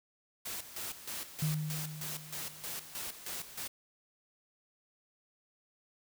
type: noise with tremolo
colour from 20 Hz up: white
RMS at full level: -40 dBFS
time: 0.45-3.68 s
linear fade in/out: 10 ms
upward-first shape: square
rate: 3.2 Hz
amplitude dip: 70%
type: tone with exponential decay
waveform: sine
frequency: 153.8 Hz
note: D#3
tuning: 20 cents flat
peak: -28 dBFS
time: 1.42-2.94 s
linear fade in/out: 5 ms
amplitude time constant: 330 ms
effects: none